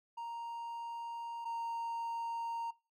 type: tone pair in turn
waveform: triangle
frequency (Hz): 932.3 / 926.4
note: A#5 / A#5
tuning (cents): 0 / -11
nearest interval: unison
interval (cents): 11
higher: first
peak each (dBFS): -38 / -35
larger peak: second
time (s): 0.17-1.45 / 1.45-2.71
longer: first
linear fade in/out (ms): 10
effects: noise-tail reverb RT60 0.3 s tail -21 dB re dry